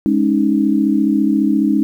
sine chord, Ab suspended fourth, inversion none, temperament just, 207.7 / 276.9 / 311.5 Hz, Ab3 / Db4 / Eb4, 0 / -2 / +2 cents, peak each -16 dBFS, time 0.06-1.83 s, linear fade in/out 0 ms, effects 8-bit

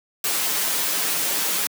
white noise with comb filter, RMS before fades -23 dBFS, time 0.24-1.67 s, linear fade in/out 2 ms, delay 8.1 ms, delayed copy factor -0.85, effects high-pass 200 Hz 12 dB/octave

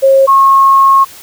sine tone pair in turn, 540 / 1086.3 Hz, C#5 / C#6, -45 / -35 cents, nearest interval octave, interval 1210 cents, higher second, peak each -3 dBFS, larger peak neither, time 0.02-0.27 / 0.27-1.05 s, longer second, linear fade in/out 20 ms, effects white hiss -34 dBFS RMS until 1.22 s

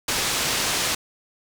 white low-pass noise, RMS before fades -24 dBFS, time 0.08-0.95 s, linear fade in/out 5 ms, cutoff 6800 Hz, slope 12 dB/octave, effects none

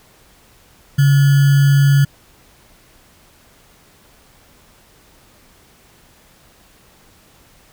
sine tone with sample-and-hold, 140 Hz, C#3, 18 cents sharp, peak -8 dBFS, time 0.98-2.05 s, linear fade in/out 10 ms, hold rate 1575 Hz, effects pink hiss -50 dBFS RMS until 7.72 s

